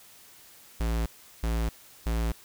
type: tone bursts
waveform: square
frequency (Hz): 56.5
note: A1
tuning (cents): +47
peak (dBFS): -26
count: 3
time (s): 0.8-2.32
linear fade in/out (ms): 5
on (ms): 260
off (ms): 370
effects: white hiss -53 dBFS RMS until 2.44 s